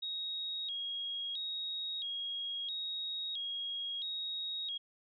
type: tone with vibrato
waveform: sine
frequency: 3520 Hz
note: A7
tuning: in tune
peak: -36 dBFS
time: 0.02-4.78 s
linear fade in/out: 10 ms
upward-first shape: square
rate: 0.75 Hz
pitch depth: 120 cents each way
effects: none